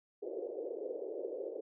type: band-pass noise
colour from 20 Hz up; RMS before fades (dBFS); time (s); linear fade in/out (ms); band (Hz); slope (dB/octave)
white; -41; 0.22-1.61; 10; 360 to 530; 48
effects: none